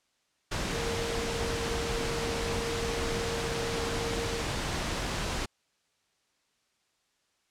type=tone in noise; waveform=sine; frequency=463.1 Hz; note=A#4; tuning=11 cents flat; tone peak=-34 dBFS; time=0.73-4.42 s; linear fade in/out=10 ms; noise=pink; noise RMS=-32 dBFS; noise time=0.51-5.46 s; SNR=-5 dB; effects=white hiss -73 dBFS RMS until 7.5 s + low-pass 7000 Hz 12 dB/octave